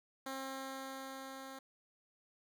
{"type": "tone with level ramp", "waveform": "10% pulse", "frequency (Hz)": 267.2, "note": "C4", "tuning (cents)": 36, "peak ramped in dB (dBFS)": [-32, -39], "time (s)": [0.26, 1.59], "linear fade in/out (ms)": 5, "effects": []}